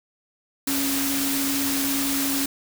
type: tone in noise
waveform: sine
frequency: 275.9 Hz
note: C#4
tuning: 8 cents flat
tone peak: -25 dBFS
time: 0.67-2.46 s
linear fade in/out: 5 ms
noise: white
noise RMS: -26 dBFS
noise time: 0.67-2.46 s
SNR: -2 dB
effects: none